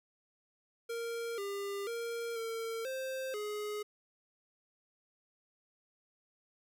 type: tone with pitch steps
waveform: square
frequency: 464.6 / 400.1 / 465.7 / 454.4 / 525 / 419 Hz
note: A#4 / G4 / A#4 / A#4 / C5 / G#4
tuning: -6 / +35 / -2 / -44 / +6 / +15 cents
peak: -37 dBFS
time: 0.89-3.83 s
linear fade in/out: 10 ms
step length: 490 ms
effects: none